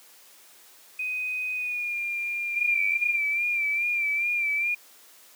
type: tone with pitch glide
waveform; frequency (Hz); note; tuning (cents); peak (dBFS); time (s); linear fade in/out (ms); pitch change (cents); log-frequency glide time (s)
sine; 2502 to 2399; D#7 to D7; +9 to +36; -27; 0.99-3.16; 5; -73; 1.54-1.99
type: tone with vibrato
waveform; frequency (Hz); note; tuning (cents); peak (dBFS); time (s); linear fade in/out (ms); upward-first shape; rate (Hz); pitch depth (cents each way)
sine; 2363; D7; +10; -23; 2.54-4.75; 10; sine; 2.4; 50
effects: white hiss -53 dBFS RMS until 5.35 s + high-pass 300 Hz 12 dB/octave

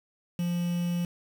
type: tone with quantisation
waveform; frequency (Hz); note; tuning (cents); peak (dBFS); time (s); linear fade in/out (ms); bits
triangle; 173.9; F3; -7; -24; 0.39-1.05; 2; 7
effects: none

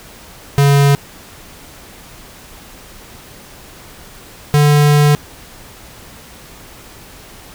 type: tone pair in turn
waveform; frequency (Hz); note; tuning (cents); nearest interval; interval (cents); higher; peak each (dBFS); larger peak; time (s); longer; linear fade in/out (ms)
square; 141.2 / 147.06; C#3 / D3; +32 / +3; minor second; 71; second; -8; neither; 0.58-0.95 / 4.54-5.15; second; 0
effects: pink hiss -38 dBFS RMS until 7.54 s

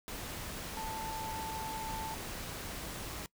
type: tone in noise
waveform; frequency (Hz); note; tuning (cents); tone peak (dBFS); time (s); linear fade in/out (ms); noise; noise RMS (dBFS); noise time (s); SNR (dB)
sine; 883; A5; +6; -39; 0.77-2.14; 0; pink; -42; 0.08-3.26; 0
effects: noise-tail reverb RT60 0.1 s tail -22 dB re dry

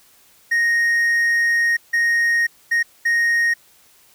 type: tone bursts at uneven times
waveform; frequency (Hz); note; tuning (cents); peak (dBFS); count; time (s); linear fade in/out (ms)
triangle; 1864.7; A#6; 0; -13; 4; 0.51-1.77 / 1.93-2.47 / 2.71-2.83 / 3.05-3.54; 10
effects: white hiss -53 dBFS RMS until 4.14 s

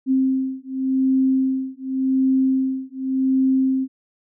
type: beating tone pair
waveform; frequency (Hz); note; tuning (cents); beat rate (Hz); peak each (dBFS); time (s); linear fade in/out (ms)
sine; 263.2 / 264.08; C4 / C4; +10 / +16; 0.88; -20; 0.06-3.88; 50
effects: none

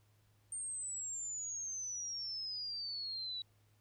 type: exponential sweep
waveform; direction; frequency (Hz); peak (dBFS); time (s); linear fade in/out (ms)
sine; down; 8800 to 3900; -39; 0.52-3.42; 2
effects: added 104 Hz sine -68 dBFS peak until 3.8 s + pink hiss -75 dBFS RMS until 3.8 s

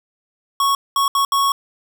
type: tone bursts at uneven times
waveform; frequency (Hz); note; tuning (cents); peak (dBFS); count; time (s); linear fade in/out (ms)
square; 1107; C#6; -3; -15; 4; 0.6-0.75 / 0.96-1.08 / 1.15-1.25 / 1.32-1.52; 2
effects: none

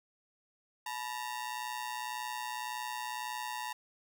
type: ring-modulated tone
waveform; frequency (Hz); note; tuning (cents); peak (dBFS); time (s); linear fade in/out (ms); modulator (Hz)
sawtooth; 920; A#5; -23; -30; 0.86-3.73; 5; 60.9
effects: none

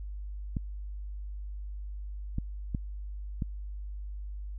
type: clicks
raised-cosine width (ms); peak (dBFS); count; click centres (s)
5; -19; 4; 0.568 / 2.384 / 2.748 / 3.422
effects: added 50 Hz sine -36 dBFS peak until 4.58 s

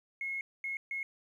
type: tone bursts at uneven times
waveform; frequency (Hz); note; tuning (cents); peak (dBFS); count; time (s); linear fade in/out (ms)
triangle; 2168; C#7; -39; -30; 3; 0.21-0.41 / 0.64-0.77 / 0.91-1.03; 2
effects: tanh soft clip ceiling -32 dBFS

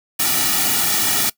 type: noise with comb filter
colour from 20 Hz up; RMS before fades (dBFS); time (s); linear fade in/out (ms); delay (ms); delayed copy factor
white; -18; 0.19-1.3; 10; 1.9; -1
effects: noise-tail reverb RT60 0.1 s tail -20 dB re dry

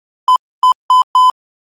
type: tone bursts at uneven times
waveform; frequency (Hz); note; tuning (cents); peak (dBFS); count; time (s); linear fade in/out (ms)
triangle; 1011; B5; +40; -3; 4; 0.28-0.36 / 0.63-0.72 / 0.9-1.02 / 1.15-1.3; 2
effects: Opus 48 kbps

